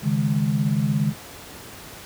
sine chord, C# suspended second, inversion none, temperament equal, 138.59 / 155.56 / 207.7 Hz, C#3 / D#3 / G#3, 0 / 0 / 0 cents, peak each -23 dBFS, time 0.02-1.14 s, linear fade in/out 50 ms, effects pink hiss -40 dBFS RMS until 2.05 s + high-pass 60 Hz 12 dB/octave

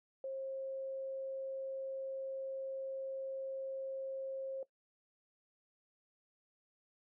sine tone, 535 Hz, C5, 38 cents sharp, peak -38 dBFS, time 0.24-4.63 s, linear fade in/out 2 ms, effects noise-tail reverb RT60 0.1 s tail -19 dB re dry

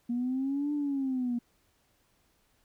sine linear two-way sweep, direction up then down, 235.9 to 296.1 to 235.9 Hz, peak -27 dBFS, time 0.09-1.39 s, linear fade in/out 10 ms, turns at 0.73 s, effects tanh soft clip ceiling -23 dBFS + pink hiss -70 dBFS RMS until 2.64 s

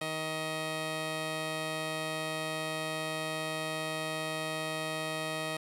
10% pulse tone pair together, 157.5 / 630 Hz, D#3 / D#5, +21 / +21 cents, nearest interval 2 octaves, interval 2400 cents, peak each -29 / -28 dBFS, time 0.01-5.57 s, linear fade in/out 5 ms, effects low-pass 12000 Hz 12 dB/octave + 10-bit

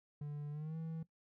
triangle tone with pitch glide, 146.83 to 161.98 Hz, D3 to E3, 0 to -30 cents, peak -38 dBFS, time 0.21-1.03 s, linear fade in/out 5 ms, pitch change +170 cents, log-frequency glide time 0.51-0.77 s, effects noise-tail reverb RT60 0.1 s tail -17 dB re dry

